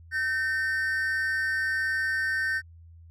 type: tone pair together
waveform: triangle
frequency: 1541.4 / 1820 Hz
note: G6 / A#6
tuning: -30 / -42 cents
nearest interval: minor third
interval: 288 cents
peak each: -26 dBFS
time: 0.11-2.62 s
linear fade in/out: 50 ms
effects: added 83 Hz sine -47 dBFS peak until 3.1 s